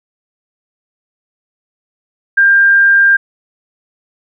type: tone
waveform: sine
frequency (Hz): 1596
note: G6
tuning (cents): +31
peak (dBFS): -5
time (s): 2.37-3.17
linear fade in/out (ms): 10
effects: none